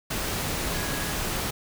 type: tone in noise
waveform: sine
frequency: 1661.2 Hz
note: G#6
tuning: in tune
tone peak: -38 dBFS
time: 0.74-1.12 s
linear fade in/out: 10 ms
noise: pink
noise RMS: -29 dBFS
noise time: 0.1-1.51 s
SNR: -12 dB
effects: none

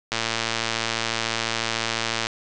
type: click train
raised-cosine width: 0.2 ms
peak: -6 dBFS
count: 246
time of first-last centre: 0.12-2.269 s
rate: 114 Hz
effects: resampled to 22050 Hz

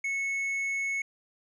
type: tone with tanh clipping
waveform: sine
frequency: 2200 Hz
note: C#7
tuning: 14 cents flat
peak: -29 dBFS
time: 0.04-1.02 s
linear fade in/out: 5 ms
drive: 5 dB
effects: none

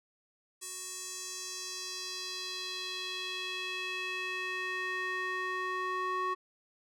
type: tone with band-pass filter sweep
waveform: square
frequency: 370 Hz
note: F#4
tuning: in tune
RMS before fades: -37 dBFS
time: 0.61-6.35 s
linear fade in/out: 20 ms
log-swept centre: 8300 to 1200 Hz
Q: 2.4
effects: none

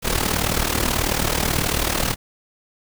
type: noise with amplitude modulation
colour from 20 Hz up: pink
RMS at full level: -18 dBFS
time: 0.02-2.16 s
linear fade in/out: 50 ms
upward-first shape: sine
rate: 38.4 Hz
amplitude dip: 75%
effects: none

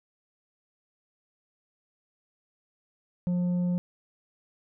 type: tone with tanh clipping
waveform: sine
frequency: 177.7 Hz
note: F3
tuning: 30 cents sharp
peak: -25 dBFS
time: 3.27-3.78 s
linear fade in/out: 0 ms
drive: 5 dB
effects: none

